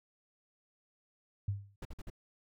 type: tone with exponential decay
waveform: sine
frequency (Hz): 100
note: G2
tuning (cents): +35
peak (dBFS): -28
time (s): 1.48-1.76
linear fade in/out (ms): 5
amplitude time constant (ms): 60
type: noise bursts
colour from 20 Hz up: brown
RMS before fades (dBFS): -42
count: 4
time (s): 1.82-2.101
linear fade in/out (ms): 5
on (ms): 32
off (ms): 51
effects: none